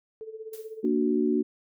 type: tone with tremolo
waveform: sine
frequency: 440 Hz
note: A4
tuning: in tune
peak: -34 dBFS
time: 0.21-0.85 s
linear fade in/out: 0 ms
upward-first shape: sine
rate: 16 Hz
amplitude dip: 75%
type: noise with exponential decay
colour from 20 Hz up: blue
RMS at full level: -43 dBFS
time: 0.53-0.83 s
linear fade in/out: 5 ms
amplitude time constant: 64 ms
type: chord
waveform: sine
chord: Bb augmented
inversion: none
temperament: equal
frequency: 233.1 / 293.7 / 370 Hz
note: Bb3 / D4 / F#4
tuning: 0 / 0 / 0 cents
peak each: -26 dBFS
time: 0.83-1.43 s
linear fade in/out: 20 ms
effects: none